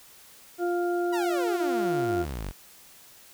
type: harmonic tone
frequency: 350.2 Hz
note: F4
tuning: 5 cents sharp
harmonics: 1 / 2 / 4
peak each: -25 / -31 / -37 dBFS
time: 0.58-2.26 s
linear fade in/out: 50 ms
type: exponential sweep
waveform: sawtooth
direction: down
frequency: 1000 to 41.94 Hz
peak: -28 dBFS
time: 1.12-2.52 s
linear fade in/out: 20 ms
effects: white hiss -52 dBFS RMS until 3.33 s